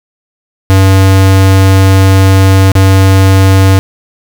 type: tone with dropouts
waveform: square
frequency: 96 Hz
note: G2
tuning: 36 cents flat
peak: -3 dBFS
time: 0.7-3.79 s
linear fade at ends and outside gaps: 0 ms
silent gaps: 2.718-2.753 s
effects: 7-bit